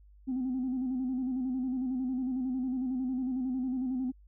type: tone with vibrato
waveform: sine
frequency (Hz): 256.7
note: C4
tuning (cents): -33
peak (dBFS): -28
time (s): 0.27-4.12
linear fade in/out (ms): 20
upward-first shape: square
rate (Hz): 11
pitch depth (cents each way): 48
effects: tanh soft clip ceiling -26 dBFS + added 50 Hz sine -54 dBFS peak until 4.27 s